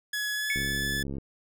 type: tone with pitch glide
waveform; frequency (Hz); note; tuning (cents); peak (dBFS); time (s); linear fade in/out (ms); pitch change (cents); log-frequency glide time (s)
sawtooth; 1690 to 1728.5; G#6 to A6; +30 to -31; -25; 0.13-1.03; 5; +39; 0.32-0.58
type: tone with exponential decay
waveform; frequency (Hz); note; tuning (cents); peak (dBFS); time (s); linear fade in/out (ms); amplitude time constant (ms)
sine; 2217; C#7; 0; -25; 0.5-0.86; 1; 77
type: click train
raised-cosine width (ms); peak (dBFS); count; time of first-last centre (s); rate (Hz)
3; -23; 44; 0.56-1.183; 69
effects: none